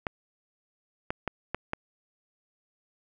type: clicks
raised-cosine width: 0.5 ms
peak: -14 dBFS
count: 5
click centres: 0.068 / 1.105 / 1.277 / 1.546 / 1.734 s
effects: none